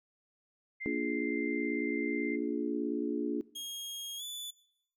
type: tone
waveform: sine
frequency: 2093 Hz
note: C7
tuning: in tune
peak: -37 dBFS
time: 0.8-2.37 s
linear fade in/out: 20 ms
type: chord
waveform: sine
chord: Bb dominant seventh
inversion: none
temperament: just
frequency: 233.1 / 291.4 / 349.6 / 419.5 Hz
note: Bb3 / D4 / F4 / Ab4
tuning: 0 / -13 / +2 / +17 cents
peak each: -37 / -33 / -37 / -38 dBFS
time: 0.86-3.41 s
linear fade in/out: 0 ms
type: tone with pitch glide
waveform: sawtooth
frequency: 3260 to 3474 Hz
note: G#7 to A7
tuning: -33 to -23 cents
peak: -36 dBFS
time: 3.55-4.51 s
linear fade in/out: 10 ms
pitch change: +110 cents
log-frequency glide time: 4.17-4.23 s
effects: noise-tail reverb RT60 0.7 s tail -19 dB re dry